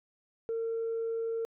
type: tone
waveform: sine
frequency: 455.5 Hz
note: A#4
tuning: 40 cents flat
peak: -29 dBFS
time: 0.49-1.45 s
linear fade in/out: 0 ms
effects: tanh soft clip ceiling -27 dBFS